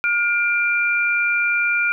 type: tone pair together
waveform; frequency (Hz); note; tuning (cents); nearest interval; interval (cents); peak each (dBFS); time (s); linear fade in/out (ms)
sine; 1423.9 / 2375; F6 / D7; +33 / +19; major sixth; 886; -19 / -19; 0.04-1.92; 0
effects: none